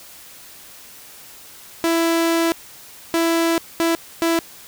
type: tone bursts at uneven times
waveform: sawtooth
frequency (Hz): 332.1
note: E4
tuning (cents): +13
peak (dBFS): -12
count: 4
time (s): 1.84-2.52 / 3.14-3.58 / 3.8-3.95 / 4.22-4.39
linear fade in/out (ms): 0
effects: white hiss -42 dBFS RMS until 4.67 s